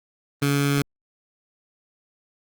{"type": "tone with notch filter", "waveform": "15% pulse", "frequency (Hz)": 141.6, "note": "C#3", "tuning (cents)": 37, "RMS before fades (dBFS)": -21, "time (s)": [0.42, 0.82], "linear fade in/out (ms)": 2, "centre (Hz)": 610, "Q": 1, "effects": ["Opus 32 kbps"]}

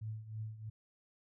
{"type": "tone with tremolo", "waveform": "sine", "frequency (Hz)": 109.2, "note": "A2", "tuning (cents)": -13, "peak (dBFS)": -37, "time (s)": [0.01, 0.7], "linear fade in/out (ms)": 10, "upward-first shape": "triangle", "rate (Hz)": 3.1, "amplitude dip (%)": 80, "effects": []}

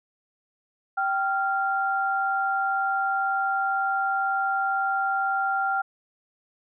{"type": "tone pair together", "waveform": "sine", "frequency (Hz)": [779, 1389], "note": ["G5", "F6"], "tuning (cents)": [-11, -10], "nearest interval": "minor seventh", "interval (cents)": 1001, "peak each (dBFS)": -25, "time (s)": [0.97, 5.82], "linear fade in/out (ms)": 10, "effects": []}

